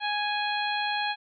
harmonic tone, 830.6 Hz, G#5, in tune, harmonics 1 / 2 / 3 / 4 / 5, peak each -29 / -32 / -34 / -35 / -36 dBFS, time 0-1.16 s, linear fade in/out 50 ms, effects none

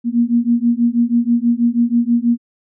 sine beating tone pair, 233.7 / 239.9 Hz, A#3 / A#3, +5 / +50 cents, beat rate 6.2 Hz, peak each -15 dBFS, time 0.04-2.38 s, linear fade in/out 50 ms, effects none

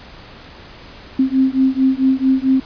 sine beating tone pair, 261.6 / 266.1 Hz, C4 / C4, 0 / +29 cents, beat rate 4.5 Hz, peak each -15 dBFS, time 1.19-2.6 s, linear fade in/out 5 ms, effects pink hiss -39 dBFS RMS until 2.65 s + resampled to 11025 Hz

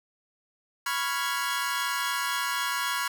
sawtooth chord, C# dominant seventh, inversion third, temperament equal, 987.8 / 1108.7 / 1396.9 / 1661.2 Hz, B5 / C#6 / E#6 / G#6, 0 / 0 / 0 / 0 cents, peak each -29 dBFS, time 0.86-3.08 s, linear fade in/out 5 ms, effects none

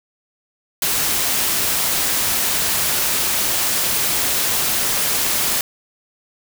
white noise, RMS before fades -19 dBFS, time 0.82-5.61 s, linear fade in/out 2 ms, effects none

